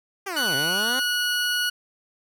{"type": "linear two-way sweep", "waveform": "10% pulse", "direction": "down then up", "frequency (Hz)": [408.1, 128.7, 268.9], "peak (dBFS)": -20, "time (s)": [0.26, 1], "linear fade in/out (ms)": 10, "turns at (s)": 0.55}
{"type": "tone with pitch glide", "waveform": "20% pulse", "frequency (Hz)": [1480, 1461.3], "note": ["F#6", "F#6"], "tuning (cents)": [0, -22], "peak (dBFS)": -17, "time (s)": [0.36, 1.7], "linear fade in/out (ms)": 10, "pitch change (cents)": -22, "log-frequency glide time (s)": [0.49, 0.78]}
{"effects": []}